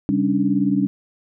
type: tone cluster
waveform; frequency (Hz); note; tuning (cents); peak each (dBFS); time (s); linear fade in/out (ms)
sine; 135.5 / 197.7 / 277.9 / 296.6; C#3 / G3 / C#4 / D4; -39 / +15 / +4 / +17; -29 / -20 / -20 / -22; 0.09-0.87; 0
effects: none